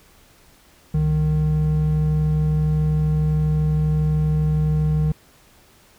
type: tone pair together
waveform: triangle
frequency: 66.2 / 153.59 Hz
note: C2 / D#3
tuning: +21 / -22 cents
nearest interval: octave + minor third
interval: 1457 cents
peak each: -22 / -15 dBFS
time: 0.94-5.12 s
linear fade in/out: 5 ms
effects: pink hiss -53 dBFS RMS until 5.98 s